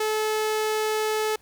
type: tone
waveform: sawtooth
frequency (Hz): 432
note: A4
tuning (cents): -32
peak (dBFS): -19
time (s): 0-1.36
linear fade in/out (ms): 5
effects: pink hiss -59 dBFS RMS until 1.41 s